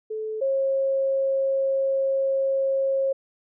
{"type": "tone pair in turn", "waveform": "sine", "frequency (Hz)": [435.1, 540.3], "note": ["A4", "C#5"], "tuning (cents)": [-19, -44], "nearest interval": "major third", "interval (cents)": 375, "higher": "second", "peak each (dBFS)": [-27, -20], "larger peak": "second", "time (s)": [[0.1, 0.41], [0.41, 3.13]], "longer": "second", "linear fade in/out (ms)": 10, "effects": []}